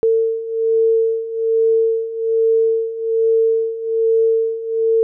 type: beating tone pair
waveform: sine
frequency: 449.9 / 451.1 Hz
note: A4 / A4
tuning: +39 / +43 cents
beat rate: 1.2 Hz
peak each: -19 / -15 dBFS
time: 0.03-5.03 s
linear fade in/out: 0 ms
effects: none